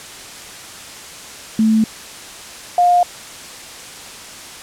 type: tone pair in turn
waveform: sine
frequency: 220 / 708.6 Hz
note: A3 / F5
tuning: 0 / +25 cents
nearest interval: octave + minor sixth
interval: 2025 cents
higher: second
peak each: -10 / -9 dBFS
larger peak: second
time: 1.59-1.84 / 2.78-3.03 s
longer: neither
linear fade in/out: 2 ms
effects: white hiss -34 dBFS RMS until 4.62 s + low-pass 9000 Hz 12 dB/octave